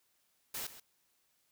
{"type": "noise with echo", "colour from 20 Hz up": "white", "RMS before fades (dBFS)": -40, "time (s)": [0.54, 0.67], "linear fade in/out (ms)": 5, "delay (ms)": 130, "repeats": 1, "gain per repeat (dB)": -13, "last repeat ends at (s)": 0.8, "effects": ["white hiss -75 dBFS RMS until 1.51 s"]}